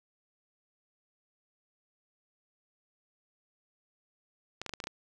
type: clicks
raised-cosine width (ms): 0.2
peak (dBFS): -20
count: 7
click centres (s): 4.616 / 4.663 / 4.694 / 4.737 / 4.802 / 4.84 / 4.871
effects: none